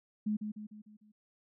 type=tone with echo; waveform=sine; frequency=211.8 Hz; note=G#3; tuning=34 cents sharp; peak=-29 dBFS; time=0.26-0.37 s; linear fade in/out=10 ms; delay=150 ms; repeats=5; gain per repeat=-6 dB; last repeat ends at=1.12 s; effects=none